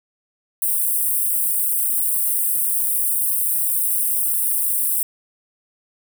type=high-pass noise; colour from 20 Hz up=white; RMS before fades=-20 dBFS; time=0.62-5.03 s; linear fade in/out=2 ms; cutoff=8400 Hz; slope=96 dB/octave; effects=none